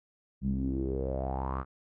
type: tone with low-pass filter sweep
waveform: sawtooth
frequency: 66 Hz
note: C2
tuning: 16 cents sharp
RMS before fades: -32 dBFS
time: 0.41-1.65 s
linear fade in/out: 50 ms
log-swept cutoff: 180 to 1300 Hz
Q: 6.5
effects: none